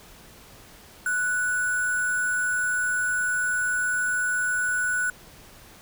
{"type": "tone with sample-and-hold", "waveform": "sine", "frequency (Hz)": 1480, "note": "F#6", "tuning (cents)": 0, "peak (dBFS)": -22, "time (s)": [1.06, 5.1], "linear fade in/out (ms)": 2, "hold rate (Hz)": 8820, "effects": ["pink hiss -49 dBFS RMS until 5.81 s"]}